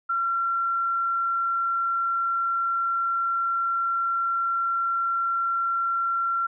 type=tone; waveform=sine; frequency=1365 Hz; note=F6; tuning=40 cents flat; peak=-22 dBFS; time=0.09-6.47 s; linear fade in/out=10 ms; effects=none